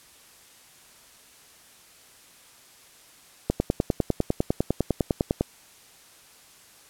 click train, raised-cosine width 2 ms, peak -8 dBFS, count 20, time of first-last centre 3.5-5.41 s, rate 9.95 Hz, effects white hiss -53 dBFS RMS until 6.89 s + low-pass 12000 Hz 12 dB/octave

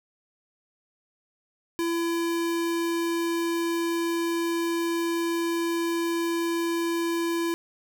square tone, 336.8 Hz, E4, 37 cents sharp, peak -25 dBFS, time 1.79-7.54 s, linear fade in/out 0 ms, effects 9-bit

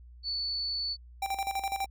sine tone, 4465 Hz, C#8, 12 cents sharp, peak -30 dBFS, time 0.23-0.97 s, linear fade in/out 50 ms
square tone with tremolo, 784 Hz, G5, in tune, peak -29 dBFS, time 1.22-1.86 s, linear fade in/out 5 ms, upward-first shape square, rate 12 Hz, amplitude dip 70%
effects added 60 Hz sine -48 dBFS peak until 1.9 s

